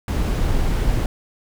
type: noise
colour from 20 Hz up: brown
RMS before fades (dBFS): -19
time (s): 0.08-1.06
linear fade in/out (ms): 2
effects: none